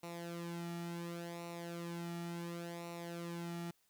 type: tone with flanger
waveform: sawtooth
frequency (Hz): 170.9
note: F3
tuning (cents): -37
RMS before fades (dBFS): -44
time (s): 0.03-3.71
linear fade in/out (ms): 5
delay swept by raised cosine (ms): 0.61 to 1.91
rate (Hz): 0.7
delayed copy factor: -0.7
effects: white hiss -75 dBFS RMS until 3.89 s